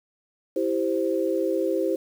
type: chord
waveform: sine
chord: C major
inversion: first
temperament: equal with one note detuned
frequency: 329.6 / 389.5 / 523.3 Hz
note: E4 / G4 / C5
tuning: 0 / -11 / 0 cents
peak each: -26 dBFS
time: 0.56-1.96 s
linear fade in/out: 5 ms
effects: 8-bit